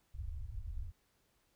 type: low-pass noise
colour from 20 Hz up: pink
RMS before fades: -42 dBFS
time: 0.14-0.92 s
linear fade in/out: 10 ms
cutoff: 110 Hz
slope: 96 dB/octave
effects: pink hiss -75 dBFS RMS until 1.55 s